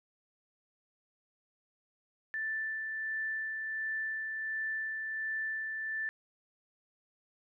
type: tone with tremolo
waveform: sine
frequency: 1764 Hz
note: A6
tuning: 4 cents sharp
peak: -32 dBFS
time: 2.34-6.09 s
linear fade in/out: 0 ms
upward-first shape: sine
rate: 1.4 Hz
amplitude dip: 30%
effects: none